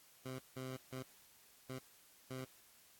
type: tone bursts at uneven times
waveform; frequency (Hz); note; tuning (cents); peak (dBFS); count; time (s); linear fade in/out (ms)
15% pulse; 130; C3; -11; -37; 5; 0.25-0.39 / 0.56-0.77 / 0.92-1.03 / 1.69-1.79 / 2.3-2.45; 10
effects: white hiss -65 dBFS RMS until 2.99 s + AAC 64 kbps